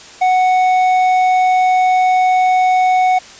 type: tone with hard clipping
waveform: sine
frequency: 740 Hz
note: F#5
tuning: in tune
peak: -11 dBFS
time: 0.21-3.19 s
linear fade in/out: 10 ms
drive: 6 dB
effects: white hiss -37 dBFS RMS until 3.39 s + resampled to 16000 Hz